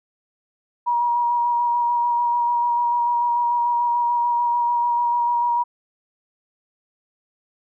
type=tone with vibrato; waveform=sine; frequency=955 Hz; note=A#5; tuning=42 cents sharp; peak=-17 dBFS; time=0.86-5.64 s; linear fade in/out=20 ms; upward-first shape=square; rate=6.8 Hz; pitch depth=12 cents each way; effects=none